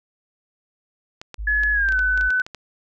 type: clicks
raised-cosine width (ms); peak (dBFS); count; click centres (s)
0.2; -18; 12; 1.215 / 1.343 / 1.635 / 1.888 / 1.923 / 1.992 / 2.176 / 2.211 / 2.305 / 2.399 / 2.465 / 2.547
type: tone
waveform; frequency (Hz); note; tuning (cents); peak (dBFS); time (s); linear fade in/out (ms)
sine; 52.1; G#1; +6; -26; 1.38-2.3; 20
type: tone with pitch glide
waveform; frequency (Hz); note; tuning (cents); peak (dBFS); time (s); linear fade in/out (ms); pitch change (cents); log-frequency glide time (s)
sine; 1700 to 1505.8; G#6 to F#6; +40 to +30; -17; 1.47-2.42; 5; -210; 1.72-1.97
effects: none